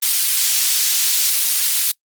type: high-pass noise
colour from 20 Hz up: pink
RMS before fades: -17 dBFS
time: 0.02-1.92 s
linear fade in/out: 10 ms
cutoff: 4400 Hz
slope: 12 dB/octave
effects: noise-tail reverb RT60 0.1 s tail -25 dB re dry + Opus 32 kbps